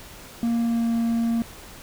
triangle tone with pitch glide, 233.1 to 231.1 Hz, A#3 to A#3, 0 to -15 cents, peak -18 dBFS, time 0.43-1.42 s, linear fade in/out 0 ms, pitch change -15 cents, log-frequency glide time 0.63-0.88 s, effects pink hiss -43 dBFS RMS until 1.82 s

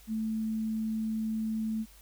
sine tone, 220 Hz, A3, in tune, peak -29 dBFS, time 0.07-1.86 s, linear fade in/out 50 ms, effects added 50 Hz sine -55 dBFS peak until 2.01 s + white hiss -58 dBFS RMS until 2.01 s

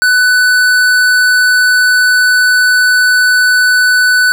sine tone with tanh clipping, 1495 Hz, F#6, 17 cents sharp, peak -8 dBFS, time 0.02-4.32 s, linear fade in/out 0 ms, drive 17 dB, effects none

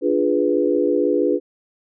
sine chord, D diminished seventh, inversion none, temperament equal, 293.7 / 349.2 / 415.3 / 493.9 Hz, D4 / F4 / Ab4 / Cb5, 0 / 0 / 0 / 0 cents, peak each -21 dBFS, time 0.01-1.4 s, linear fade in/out 50 ms, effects none

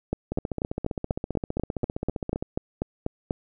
two click trains, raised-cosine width 2 ms, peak -12 / -15 dBFS, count 14 / 33, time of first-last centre 0.13-3.308 / 0.32-2.425 s, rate 4.09 / 15.2 Hz, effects none

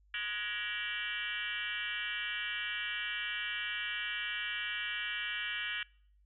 sine tone with frequency modulation, 2319 Hz, D7, 22 cents flat, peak -34 dBFS, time 0.14-5.83 s, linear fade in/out 2 ms, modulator 215 Hz, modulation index 3.9, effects noise-tail reverb RT60 0.6 s tail -26 dB re dry + added 50 Hz sine -63 dBFS peak until 6.25 s

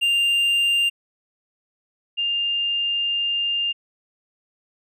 triangle / sine tone pair in turn, 2794 / 2804 Hz, F7 / F7, 0 / +6 cents, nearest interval unison, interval 6 cents, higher second, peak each -15 / -20 dBFS, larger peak first, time 0.01-0.9 / 2.17-3.73 s, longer second, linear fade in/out 20 ms, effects none

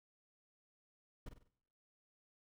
brown noise with echo, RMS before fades -45 dBFS, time 1.26-1.29 s, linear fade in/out 5 ms, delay 48 ms, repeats 4, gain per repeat -7 dB, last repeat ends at 1.482 s, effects noise-tail reverb RT60 0.7 s tail -21 dB re dry

